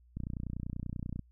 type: click train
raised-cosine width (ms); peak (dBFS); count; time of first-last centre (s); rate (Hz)
5; -25; 32; 0.17-1.193; 30.3
effects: added 60 Hz sine -59 dBFS peak until 1.31 s